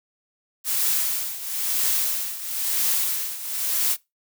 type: noise with tremolo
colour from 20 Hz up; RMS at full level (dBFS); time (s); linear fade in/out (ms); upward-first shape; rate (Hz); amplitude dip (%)
blue; -21; 0.64-3.97; 50; triangle; 1; 80
effects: noise-tail reverb RT60 0.2 s tail -21 dB re dry